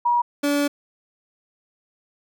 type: tone pair in turn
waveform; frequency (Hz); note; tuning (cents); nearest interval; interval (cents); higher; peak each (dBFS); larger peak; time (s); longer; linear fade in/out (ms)
sine / 30% pulse; 959 / 287.7; A#5 / D4; +49 / -36; octave + major sixth; 2085; first; -16; neither; 0.05-0.22 / 0.43-0.68; second; 10
effects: none

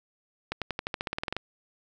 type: accelerating click train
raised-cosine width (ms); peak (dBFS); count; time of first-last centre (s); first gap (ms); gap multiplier
0.3; -14; 14; 0.52-1.366; 97; 0.93
effects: none

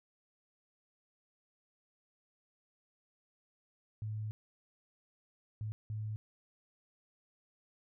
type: tone bursts at uneven times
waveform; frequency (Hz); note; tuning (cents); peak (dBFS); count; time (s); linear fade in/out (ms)
sine; 107.6; A2; -38; -36; 3; 4.02-4.31 / 5.61-5.72 / 5.9-6.16; 0
effects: none

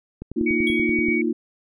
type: click train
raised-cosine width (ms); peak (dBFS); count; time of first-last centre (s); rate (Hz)
3; -19; 10; 0.22-1.085; 10.4
type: chord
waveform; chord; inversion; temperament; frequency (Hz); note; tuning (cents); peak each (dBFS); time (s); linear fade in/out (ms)
sine; Bb suspended fourth; none; equal; 233.1 / 311.1 / 349.2; Bb3 / Eb4 / F4; 0 / 0 / 0; -24; 0.36-1.33; 10
type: tone with tremolo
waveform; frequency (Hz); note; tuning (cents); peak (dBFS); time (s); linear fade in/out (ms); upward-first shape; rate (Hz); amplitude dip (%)
sine; 2252; C#7; +27; -21; 0.46-1.22; 10; triangle; 6.5; 30
type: tone with exponential decay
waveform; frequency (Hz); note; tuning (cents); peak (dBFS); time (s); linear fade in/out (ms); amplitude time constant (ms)
triangle; 3308; G#7; -8; -23; 0.67-0.93; 2; 56
effects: none

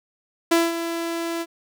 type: tone with ADSR envelope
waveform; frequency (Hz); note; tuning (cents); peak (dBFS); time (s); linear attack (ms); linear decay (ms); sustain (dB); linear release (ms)
sawtooth; 334.9; E4; +27; -10; 0.51-1.46; 9; 200; -11; 47
effects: none

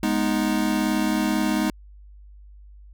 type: chord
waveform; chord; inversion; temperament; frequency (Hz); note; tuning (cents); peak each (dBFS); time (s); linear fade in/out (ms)
square; G# minor; none; equal with one note detuned; 208.6 / 246.9 / 311.1; G#3 / B3 / D#4; +8 / 0 / 0; -25 / -27 / -25; 0.03-1.7; 2
effects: added 50 Hz sine -43 dBFS peak until 2.93 s

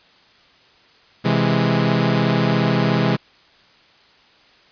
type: chord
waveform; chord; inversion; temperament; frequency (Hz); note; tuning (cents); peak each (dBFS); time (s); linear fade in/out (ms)
sawtooth; C augmented; none; equal; 130.81 / 164.81 / 207.7; C3 / E3 / G#3; 0 / 0 / 0; -16; 1.24-3.17; 20
effects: white hiss -52 dBFS RMS until 4.71 s + resampled to 11025 Hz

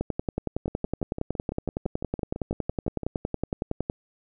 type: two click trains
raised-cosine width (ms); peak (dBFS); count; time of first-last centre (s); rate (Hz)
2; -19 / -13; 15 / 43; 0.68-3.033 / 0.01-3.899; 5.95 / 10.8
effects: none

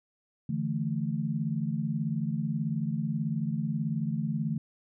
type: chord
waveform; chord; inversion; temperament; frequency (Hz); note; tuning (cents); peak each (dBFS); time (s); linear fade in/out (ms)
sine; D suspended second; none; just; 146.83 / 165.19 / 220.2; D3 / E3 / A3; 0 / +4 / +2; -32; 0.49-4.58; 5
effects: none

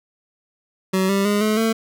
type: tone with pitch steps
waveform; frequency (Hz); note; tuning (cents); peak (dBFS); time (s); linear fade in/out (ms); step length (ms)
25% pulse; 188.9 / 197.15 / 205.8 / 214.7 / 224.1; F#3 / G3 / G#3 / A3 / A3; +36 / +10 / -16 / -42 / +32; -13; 0.93-1.73; 10; 160
effects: none

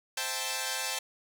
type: chord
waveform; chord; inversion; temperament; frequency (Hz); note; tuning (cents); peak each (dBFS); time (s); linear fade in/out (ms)
5% pulse; A minor seventh; first; equal; 523.3 / 659.3 / 784 / 880; C5 / E5 / G5 / A5; 0 / 0 / 0 / 0; -26 / -29 / -25 / -23; 0.17-0.99; 5
effects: none

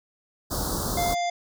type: band-stop noise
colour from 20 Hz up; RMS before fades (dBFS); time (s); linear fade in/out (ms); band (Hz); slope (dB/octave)
pink; -28; 0.5-1.15; 20; 1400 to 4000; 48
type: harmonic tone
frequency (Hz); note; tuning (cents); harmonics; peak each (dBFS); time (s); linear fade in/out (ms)
698.5; F5; 0; 1 / 3 / 5 / 7 / 9 / 10; -24 / -34 / -38 / -41 / -43 / -44; 0.97-1.3; 5
effects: none

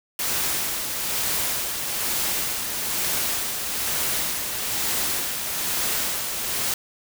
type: noise with tremolo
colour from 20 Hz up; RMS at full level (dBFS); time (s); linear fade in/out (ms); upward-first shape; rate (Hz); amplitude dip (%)
white; -24; 0.19-6.74; 2; sine; 1.1; 40
effects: none

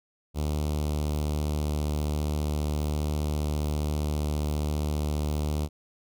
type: tone with notch filter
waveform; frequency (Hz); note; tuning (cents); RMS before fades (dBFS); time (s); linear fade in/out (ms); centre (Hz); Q
sawtooth; 74.9; D2; +35; -28; 0.34-5.69; 50; 1700; 0.74
effects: none

